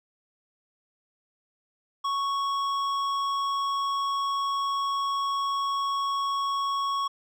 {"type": "tone with hard clipping", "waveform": "sine", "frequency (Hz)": 1108.7, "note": "C#6", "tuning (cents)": 0, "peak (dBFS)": -27, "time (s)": [2.04, 7.08], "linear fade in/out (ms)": 10, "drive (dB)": 10, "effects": []}